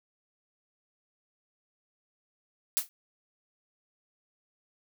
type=noise with exponential decay; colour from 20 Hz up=blue; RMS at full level=-22 dBFS; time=2.77-2.89 s; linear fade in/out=0 ms; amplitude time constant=24 ms; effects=none